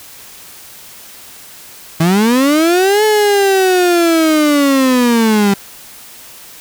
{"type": "linear two-way sweep", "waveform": "35% pulse", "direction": "up then down", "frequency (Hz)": [157.7, 432.7, 195.9], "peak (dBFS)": -7, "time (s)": [2, 5.54], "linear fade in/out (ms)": 5, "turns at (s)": 3.04, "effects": ["white hiss -36 dBFS RMS until 6.6 s"]}